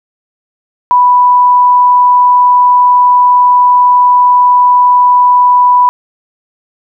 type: tone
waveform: sine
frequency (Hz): 987.8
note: B5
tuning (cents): 0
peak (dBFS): -3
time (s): 0.91-5.89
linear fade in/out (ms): 0
effects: none